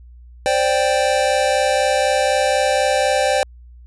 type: chord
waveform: square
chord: C suspended second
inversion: none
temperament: equal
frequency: 523.3 / 587.3 / 784 Hz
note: C5 / D5 / G5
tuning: 0 / 0 / 0 cents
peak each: -20 dBFS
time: 0.46-3.43 s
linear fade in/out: 0 ms
effects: added 60 Hz sine -39 dBFS peak until 3.86 s + resampled to 24000 Hz